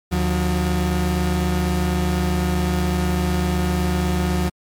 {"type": "tone pair together", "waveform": "35% pulse", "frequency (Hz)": [75.84, 179.7], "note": ["D#2", "F3"], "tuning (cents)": [-44, 50], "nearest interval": "octave + minor third", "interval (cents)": 1494, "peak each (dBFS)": -19, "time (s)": [0.11, 4.5], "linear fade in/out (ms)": 20, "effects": ["MP3 96 kbps"]}